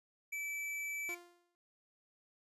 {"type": "tone", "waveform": "square", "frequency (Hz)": 2311, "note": "D7", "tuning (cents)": -28, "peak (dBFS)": -39, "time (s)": [0.32, 1.15], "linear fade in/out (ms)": 10}
{"type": "tone with exponential decay", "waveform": "sawtooth", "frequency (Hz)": 349.2, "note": "F4", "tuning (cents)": 0, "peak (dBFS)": -40, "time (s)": [1.09, 1.55], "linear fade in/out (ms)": 0, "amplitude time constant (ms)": 100}
{"effects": ["noise-tail reverb RT60 0.1 s tail -18 dB re dry", "resampled to 32000 Hz"]}